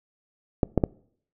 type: clicks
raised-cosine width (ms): 2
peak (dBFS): -6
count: 3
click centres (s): 0.632 / 0.777 / 0.838
effects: noise-tail reverb RT60 0.6 s tail -24 dB re dry